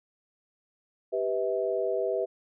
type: chord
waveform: sine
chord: E minor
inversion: first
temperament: equal with one note detuned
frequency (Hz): 392 / 493.9 / 645.7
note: G4 / B4 / E5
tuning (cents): 0 / 0 / -36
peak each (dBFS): -30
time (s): 1.12-2.26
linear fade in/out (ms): 20
effects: none